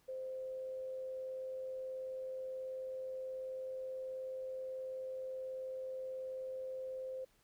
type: tone with amplitude modulation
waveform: sine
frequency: 520 Hz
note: C5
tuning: 11 cents flat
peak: -39 dBFS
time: 0.08-7.25 s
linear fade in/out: 10 ms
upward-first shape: sine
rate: 98.6 Hz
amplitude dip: 25%
effects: pink hiss -72 dBFS RMS until 7.43 s